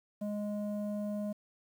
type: tone with low-pass filter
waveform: square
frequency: 207.7 Hz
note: G#3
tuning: in tune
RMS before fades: -36 dBFS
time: 0.21-1.33 s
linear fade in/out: 10 ms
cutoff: 570 Hz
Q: 2.2
effects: 10-bit